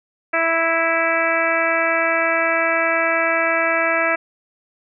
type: harmonic tone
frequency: 329.6 Hz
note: E4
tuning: in tune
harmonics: 1 / 2 / 3 / 4 / 5 / 6 / 7 / 8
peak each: -29 / -21 / -29 / -23 / -23 / -24 / -23 / -30 dBFS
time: 0.33-4.16 s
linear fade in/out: 10 ms
effects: none